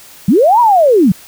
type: linear two-way sweep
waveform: sine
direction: up then down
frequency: 160 to 987.8 to 160 Hz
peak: -5 dBFS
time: 0.28-1.12 s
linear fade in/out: 5 ms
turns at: 0.6 s
effects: white hiss -38 dBFS RMS until 1.27 s